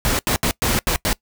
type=noise bursts at uneven times; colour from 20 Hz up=pink; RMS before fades=-19 dBFS; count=6; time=0.05-0.19 / 0.27-0.36 / 0.43-0.51 / 0.62-0.79 / 0.87-0.96 / 1.05-1.13 s; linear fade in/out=0 ms; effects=noise-tail reverb RT60 0.1 s tail -22 dB re dry